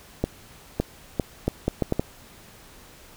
accelerating click train, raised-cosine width 2 ms, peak -8 dBFS, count 8, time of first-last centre 0.24-1.995 s, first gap 560 ms, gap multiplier 0.71, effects pink hiss -49 dBFS RMS until 3.16 s

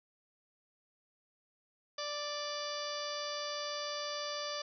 harmonic tone, 587.3 Hz, D5, in tune, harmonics 1 / 2 / 3 / 4 / 5 / 6 / 7 / 8 / 9 / 10, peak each -41 / -43 / -48 / -51 / -49 / -46 / -54 / -43 / -52 / -50 dBFS, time 1.98-4.62 s, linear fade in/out 5 ms, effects none

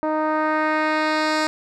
10% pulse tone with low-pass filter sweep, 309.6 Hz, D#4, 9 cents flat, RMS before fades -21 dBFS, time 0.03-1.47 s, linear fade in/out 0 ms, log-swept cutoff 790 to 6500 Hz, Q 1.1, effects none

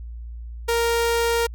sawtooth tone, 466.2 Hz, A#4, in tune, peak -15 dBFS, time 0.68-1.47 s, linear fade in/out 10 ms, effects added 58 Hz sine -32 dBFS peak until 1.54 s

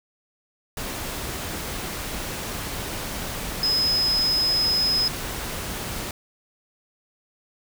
sine tone in noise, 5080 Hz, D#8, 35 cents sharp, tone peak -19 dBFS, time 3.63-5.08 s, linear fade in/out 2 ms, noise pink, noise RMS -31 dBFS, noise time 0.77-6.11 s, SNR +9 dB, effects none

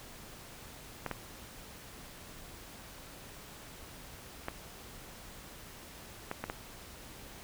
clicks, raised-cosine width 0.5 ms, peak -20 dBFS, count 6, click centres 1.063 / 1.113 / 4.484 / 6.314 / 6.44 / 6.499 s, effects pink hiss -50 dBFS RMS until 7.43 s

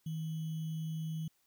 sine tone with sample-and-hold, 159.3 Hz, D#3, 41 cents sharp, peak -35 dBFS, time 0.06-1.28 s, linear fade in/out 5 ms, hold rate 3150 Hz, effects white hiss -74 dBFS RMS until 1.46 s

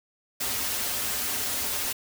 white noise with comb filter, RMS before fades -29 dBFS, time 0.4-1.93 s, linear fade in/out 10 ms, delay 6 ms, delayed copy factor -0.6, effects none

